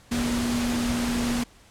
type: tone in noise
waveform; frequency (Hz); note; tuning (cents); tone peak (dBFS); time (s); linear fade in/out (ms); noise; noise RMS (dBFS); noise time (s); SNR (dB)
sine; 240; B3; -49; -24; 0.11-1.44; 10; pink; -30; 0.11-1.44; +3
effects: pink hiss -54 dBFS RMS until 1.7 s + low-pass 10000 Hz 12 dB/octave